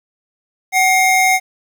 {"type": "tone pair together", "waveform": "square", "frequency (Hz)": [753, 2128], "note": ["F#5", "C7"], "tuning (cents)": [30, 29], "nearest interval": "octave + tritone", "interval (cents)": 1799, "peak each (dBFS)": -14, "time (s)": [0.72, 1.4], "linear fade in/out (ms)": 50, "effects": ["8-bit"]}